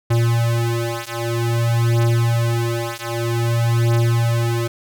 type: beating tone pair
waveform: square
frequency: 116.6 / 117.12 Hz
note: A#2 / A#2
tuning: +1 / +9 cents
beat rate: 0.52 Hz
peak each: -20 dBFS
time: 0.1-4.68 s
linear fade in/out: 10 ms
effects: none